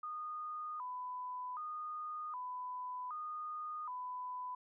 sine tone with vibrato, 1108.7 Hz, C#6, in tune, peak -40 dBFS, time 0.03-4.55 s, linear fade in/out 5 ms, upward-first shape square, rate 0.65 Hz, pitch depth 180 cents each way, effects none

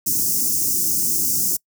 white band-stop noise, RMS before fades -20 dBFS, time 0.06-1.57 s, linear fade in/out 10 ms, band 360 to 5400 Hz, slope 48 dB/octave, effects noise-tail reverb RT60 0.1 s tail -26 dB re dry + high-pass 100 Hz 12 dB/octave

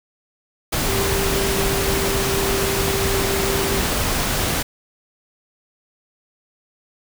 sine tone in noise, 392 Hz, G4, in tune, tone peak -23 dBFS, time 0.88-3.8 s, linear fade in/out 10 ms, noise pink, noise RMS -21 dBFS, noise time 0.72-4.63 s, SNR -5 dB, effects none

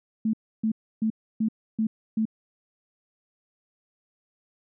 sine tone bursts, 220 Hz, A3, in tune, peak -21 dBFS, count 6, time 0.25-2.254 s, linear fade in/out 5 ms, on 84 ms, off 300 ms, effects none

